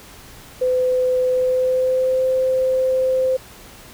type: tone with pitch glide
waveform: sine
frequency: 507 to 518.6 Hz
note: B4 to C5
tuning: +45 to -15 cents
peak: -15 dBFS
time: 0.61-3.37 s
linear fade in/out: 10 ms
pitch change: +40 cents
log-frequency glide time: 1.31-2.25 s
effects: pink hiss -42 dBFS RMS until 3.93 s